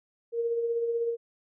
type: tone with tremolo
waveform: sine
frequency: 466.2 Hz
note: A#4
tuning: in tune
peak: -24 dBFS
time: 0.32-1.17 s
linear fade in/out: 50 ms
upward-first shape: sine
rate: 16 Hz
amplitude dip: 40%
effects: none